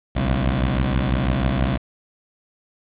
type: beating tone pair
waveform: 15% pulse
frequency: 61.74 / 67.84 Hz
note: B1 / C#2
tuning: 0 / -37 cents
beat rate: 6.1 Hz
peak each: -15 dBFS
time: 0.15-1.78 s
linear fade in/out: 20 ms
effects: resampled to 8000 Hz + 7-bit